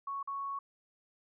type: tone with dropouts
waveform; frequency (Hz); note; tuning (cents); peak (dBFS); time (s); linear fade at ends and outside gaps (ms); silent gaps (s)
sine; 1109; C#6; 0; -35; 0.07-0.59; 5; 0.229-0.274
effects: none